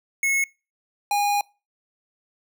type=tone pair in turn; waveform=square; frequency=2184 / 818.1 Hz; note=C#7 / G#5; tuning=-26 / -26 cents; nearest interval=octave + perfect fourth; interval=1700 cents; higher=first; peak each=-20 dBFS; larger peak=neither; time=0.23-0.44 / 1.11-1.41 s; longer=second; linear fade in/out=2 ms; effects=noise-tail reverb RT60 0.3 s tail -25 dB re dry